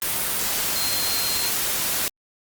sine tone in noise, 4186 Hz, C8, in tune, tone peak -27 dBFS, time 0.76-1.49 s, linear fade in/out 0 ms, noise white, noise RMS -24 dBFS, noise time 0.02-2.08 s, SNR -6 dB, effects Opus 32 kbps

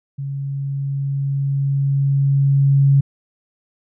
sine tone with level ramp, 138.59 Hz, C#3, in tune, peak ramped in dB -23 to -9 dBFS, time 0.18-3.01 s, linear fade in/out 10 ms, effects none

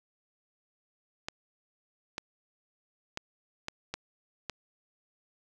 clicks, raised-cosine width 0.2 ms, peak -17 dBFS, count 6, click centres 1.285 / 2.181 / 3.174 / 3.684 / 3.94 / 4.497 s, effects none

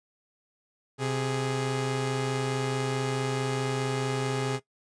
sawtooth tone pair together, 130.21 / 415.3 Hz, C3 / G#4, -8 / 0 cents, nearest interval octave + minor sixth, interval 2008 cents, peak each -25 / -27 dBFS, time 0.98-4.6 s, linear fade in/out 50 ms, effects noise-tail reverb RT60 0.1 s tail -17 dB re dry + resampled to 22050 Hz

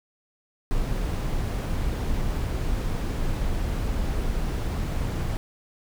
brown noise, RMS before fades -26 dBFS, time 0.71-5.37 s, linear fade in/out 0 ms, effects none

